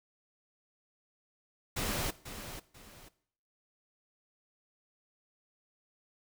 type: noise with echo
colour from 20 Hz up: pink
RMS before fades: -34 dBFS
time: 1.76-2.11 s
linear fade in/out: 10 ms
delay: 490 ms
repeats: 2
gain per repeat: -10 dB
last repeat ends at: 3.09 s
effects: noise-tail reverb RT60 0.6 s tail -18 dB re dry